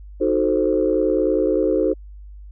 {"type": "chord", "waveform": "sine", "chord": "D# diminished seventh", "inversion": "none", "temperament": "equal", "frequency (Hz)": [311.1, 370, 440, 523.3], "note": ["D#4", "F#4", "A4", "C5"], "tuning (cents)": [0, 0, 0, 0], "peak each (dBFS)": -21, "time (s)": [0.2, 1.94], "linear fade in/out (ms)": 20, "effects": ["tanh soft clip ceiling -6 dBFS", "added 50 Hz sine -36 dBFS peak until 2.51 s"]}